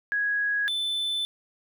sine / triangle tone pair in turn, 1661.2 / 3520 Hz, G#6 / A7, 0 / 0 cents, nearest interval octave + minor second, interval 1300 cents, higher second, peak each -23 / -24 dBFS, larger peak first, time 0.12-0.68 / 0.68-1.25 s, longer second, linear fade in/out 0 ms, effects none

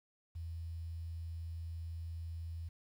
sine tone with quantisation, 83 Hz, E2, 12 cents sharp, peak -40 dBFS, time 0.35-2.69 s, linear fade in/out 10 ms, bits 11, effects none

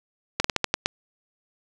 slowing click train, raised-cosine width 0.2 ms, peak -3 dBFS, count 7, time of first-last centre 0.4-0.859 s, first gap 44 ms, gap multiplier 1.22, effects none

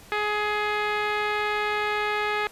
15% pulse tone with low-pass filter, 419.4 Hz, G#4, 17 cents sharp, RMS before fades -26 dBFS, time 0.12-2.47 s, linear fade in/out 0 ms, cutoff 2700 Hz, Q 6.7, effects pink hiss -49 dBFS RMS until 2.51 s + resampled to 32000 Hz

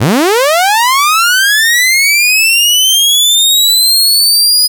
sawtooth linear sweep, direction up, 87.31 to 4978 Hz, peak -3 dBFS, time 0-4.68 s, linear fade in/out 20 ms, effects none

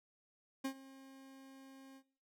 40% pulse tone with ADSR envelope, 268.3 Hz, C4, 44 cents sharp, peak -34 dBFS, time 0.64-2.03 s, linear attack 11 ms, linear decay 82 ms, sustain -20 dB, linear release 66 ms, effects noise-tail reverb RT60 0.5 s tail -19 dB re dry

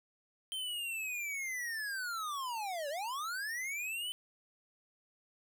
square linear two-way sweep, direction down then up, 3136 to 550 to 3059 Hz, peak -37 dBFS, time 0.52-4.12 s, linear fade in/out 0 ms, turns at 2.89 s, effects none

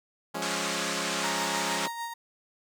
10% pulse chord, Db major, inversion first, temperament equal, 174.61 / 207.7 / 277.2 Hz, F3 / Ab3 / Db4, 0 / 0 / 0 cents, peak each -28 dBFS, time 0.34-1.88 s, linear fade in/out 10 ms
pink band-pass noise, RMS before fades -33 dBFS, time 0.42-1.86 s, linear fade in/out 2 ms, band 1100 to 8800 Hz, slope 48 dB/octave
35% pulse tone with tremolo, 932.3 Hz, A#5, in tune, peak -30 dBFS, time 1.23-2.14 s, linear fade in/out 10 ms, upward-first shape sine, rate 6.6 Hz, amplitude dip 45%
effects none

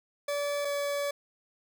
40% pulse tone pair in turn, 576 / 571.4 Hz, D5 / D5, -34 / -48 cents, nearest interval unison, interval 14 cents, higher first, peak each -28 dBFS, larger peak neither, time 0.28-0.65 / 0.65-1.11 s, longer second, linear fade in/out 5 ms, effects none

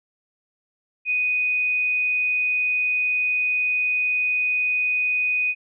sine tone, 2489 Hz, D#7, in tune, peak -19 dBFS, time 1.05-5.55 s, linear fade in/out 50 ms, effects none

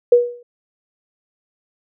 sine tone with exponential decay, 483.2 Hz, B4, 38 cents flat, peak -4 dBFS, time 0.12-0.43 s, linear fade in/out 5 ms, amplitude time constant 66 ms, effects none

